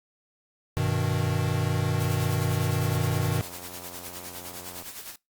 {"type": "chord", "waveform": "square", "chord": "G augmented", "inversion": "none", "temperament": "equal", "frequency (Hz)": [98, 123.47, 155.56], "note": ["G2", "B2", "D#3"], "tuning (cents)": [0, 0, 0], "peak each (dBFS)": -29, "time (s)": [0.77, 3.41], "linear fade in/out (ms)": 0}
{"type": "noise with tremolo", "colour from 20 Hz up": "white", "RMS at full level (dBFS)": -38, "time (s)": [2, 5.16], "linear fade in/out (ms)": 5, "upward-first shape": "sine", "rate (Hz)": 9.8, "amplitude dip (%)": 60}
{"type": "click train", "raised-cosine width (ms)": 1, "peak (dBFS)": -30, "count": 178, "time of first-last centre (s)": [2.83, 4.823], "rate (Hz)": 88.8}
{"effects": ["noise-tail reverb RT60 0.2 s tail -23 dB re dry", "Opus 48 kbps"]}